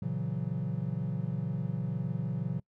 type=chord; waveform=triangle; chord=F# dominant seventh; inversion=first; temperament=equal with one note detuned; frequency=116.54 / 138.59 / 164.81 / 184.46 Hz; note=A#2 / C#3 / E3 / F#3; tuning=0 / 0 / 0 / -5 cents; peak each=-35 / -33 / -34 / -35 dBFS; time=0.02-2.6 s; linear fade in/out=5 ms; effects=noise-tail reverb RT60 0.1 s tail -25 dB re dry